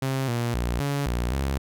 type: tone with pitch steps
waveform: sawtooth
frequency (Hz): 133.6 / 118.8 / 59.5 / 141.6 / 59.7 / 68.2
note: C3 / A#2 / A#1 / C#3 / A#1 / C#2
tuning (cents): +36 / +33 / +36 / +37 / +42 / -28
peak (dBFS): -20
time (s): 0.02-1.58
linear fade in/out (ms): 5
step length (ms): 260
effects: none